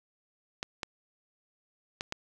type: clicks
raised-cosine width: 0.2 ms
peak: -16 dBFS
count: 4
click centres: 0.629 / 0.832 / 2.009 / 2.124 s
effects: none